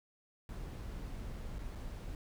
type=noise with dropouts; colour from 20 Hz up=brown; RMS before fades=-43 dBFS; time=0.49-2.15 s; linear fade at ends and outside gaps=1 ms; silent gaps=1.585-1.59 / 1.752-1.756 s; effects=none